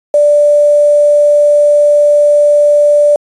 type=tone with quantisation; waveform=sine; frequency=587.3 Hz; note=D5; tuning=in tune; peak=-4 dBFS; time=0.14-3.16 s; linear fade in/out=2 ms; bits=5; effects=resampled to 22050 Hz